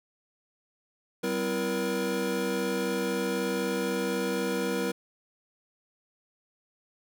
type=tone cluster; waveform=square; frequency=192.1 / 256.1 / 334.8 / 476.7 Hz; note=G3 / C4 / E4 / A#4; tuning=-35 / -37 / +27 / +39 cents; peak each=-34 / -36 / -35 / -31 dBFS; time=1.23-4.92 s; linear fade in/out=10 ms; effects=none